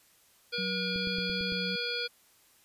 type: harmonic tone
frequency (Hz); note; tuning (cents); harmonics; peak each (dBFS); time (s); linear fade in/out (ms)
479.8; A#4; +50; 1 / 3 / 5 / 7 / 9 / 10; -38 / -38 / -38 / -38 / -38 / -38; 0.52-2.08; 20
type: tone with vibrato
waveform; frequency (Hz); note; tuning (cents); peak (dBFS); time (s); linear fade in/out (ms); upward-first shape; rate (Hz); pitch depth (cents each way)
sine; 185; F#3; 0; -35; 0.58-1.76; 5; square; 2.7; 14
type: click train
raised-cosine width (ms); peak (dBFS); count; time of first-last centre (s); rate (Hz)
3; -29; 6; 0.96-1.522; 8.89
effects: white hiss -63 dBFS RMS until 2.64 s + resampled to 32000 Hz